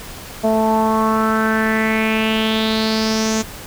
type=tone with low-pass filter sweep; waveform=sawtooth; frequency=220 Hz; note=A3; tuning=in tune; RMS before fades=-17 dBFS; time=0.43-3.43 s; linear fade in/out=20 ms; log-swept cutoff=700 to 6700 Hz; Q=4.9; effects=pink hiss -34 dBFS RMS until 3.66 s